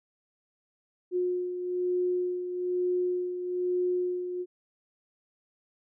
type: beating tone pair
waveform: sine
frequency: 360 / 361.1 Hz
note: F#4 / F#4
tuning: -47 / -42 cents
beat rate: 1.1 Hz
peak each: -27 / -35 dBFS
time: 1.11-4.46 s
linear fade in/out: 50 ms
effects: none